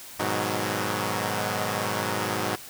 5% pulse chord, G# minor seventh, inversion none, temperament equal, 103.83 / 123.47 / 155.56 / 185 Hz, G#2 / B2 / D#3 / F#3, 0 / 0 / 0 / 0 cents, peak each -18 / -21 / -23 / -20 dBFS, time 0.19-2.56 s, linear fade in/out 10 ms, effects white hiss -43 dBFS RMS until 2.69 s

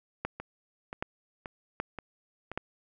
two click trains, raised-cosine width 0.5 ms, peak -16 / -23 dBFS, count 4 / 5, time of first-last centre 0.25-2.576 / 0.4-2.516 s, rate 1.29 / 1.89 Hz, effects none

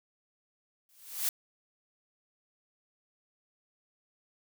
blue noise with exponential growth, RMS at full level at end -27 dBFS, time 0.89-1.29 s, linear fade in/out 1 ms, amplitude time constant 85 ms, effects none

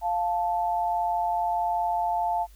sine tone pair together, 699 / 877.6 Hz, F5 / A5, +1 / -5 cents, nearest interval major third, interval 394 cents, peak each -26 dBFS, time 0.01-2.47 s, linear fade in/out 50 ms, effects added 50 Hz sine -48 dBFS peak until 2.55 s + white hiss -60 dBFS RMS until 2.55 s

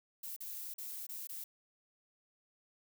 violet noise with dropouts, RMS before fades -44 dBFS, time 0.23-1.44 s, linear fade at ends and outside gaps 5 ms, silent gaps 0.364-0.404 / 0.74-0.782 / 1.068-1.09 / 1.272-1.291 s, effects none

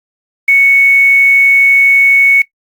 sine tone with quantisation, 2217 Hz, C#7, in tune, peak -4 dBFS, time 0.48-2.42 s, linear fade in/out 5 ms, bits 5, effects noise-tail reverb RT60 0.1 s tail -19 dB re dry + Opus 48 kbps

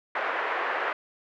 white band-pass noise, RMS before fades -29 dBFS, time 0.15-0.93 s, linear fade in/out 5 ms, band 420 to 1900 Hz, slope 24 dB/octave, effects none

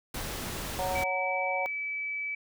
pink noise, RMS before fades -36 dBFS, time 0.14-1.04 s, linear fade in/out 5 ms
sine chord, F# major, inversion second, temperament just, 555 / 740 / 925 Hz, C#5 / F#5 / A#5, +2 / 0 / -14 cents, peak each -33 / -32 / -36 dBFS, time 0.79-1.66 s, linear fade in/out 0 ms
sine tone, 2299 Hz, D7, 37 cents flat, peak -31 dBFS, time 0.95-2.35 s, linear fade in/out 5 ms
effects none

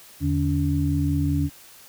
sine tone cluster, 82.1 / 147.4 / 284.7 Hz, E2 / D3 / C#4, -6 / +7 / +46 cents, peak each -24 dBFS, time 0.2-1.5 s, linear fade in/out 50 ms, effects white hiss -48 dBFS RMS until 1.88 s

